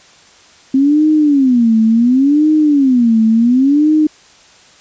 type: tone with vibrato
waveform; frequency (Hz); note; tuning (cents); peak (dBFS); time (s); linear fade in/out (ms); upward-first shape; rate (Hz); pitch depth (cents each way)
sine; 261.6; C4; 0; -7; 0.74-4.07; 5; sine; 0.7; 290
effects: white hiss -44 dBFS RMS until 4.8 s + resampled to 16000 Hz